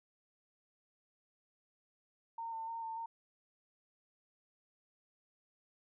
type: tone with vibrato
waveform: sine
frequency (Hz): 908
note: A#5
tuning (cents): -46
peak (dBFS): -39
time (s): 2.38-3.06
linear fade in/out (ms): 5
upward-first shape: square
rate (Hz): 3.4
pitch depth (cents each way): 16
effects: none